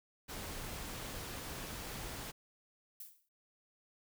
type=noise; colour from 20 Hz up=pink; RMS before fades=-44 dBFS; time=0.28-2.32 s; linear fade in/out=20 ms
type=noise with exponential decay; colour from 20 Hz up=violet; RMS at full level=-45 dBFS; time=3-3.29 s; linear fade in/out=5 ms; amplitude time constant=61 ms
effects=none